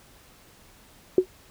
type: tone with exponential decay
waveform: sine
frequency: 370 Hz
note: F#4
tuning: in tune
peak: -9 dBFS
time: 1.18-1.26 s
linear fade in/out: 2 ms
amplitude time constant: 16 ms
effects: pink hiss -54 dBFS RMS until 1.5 s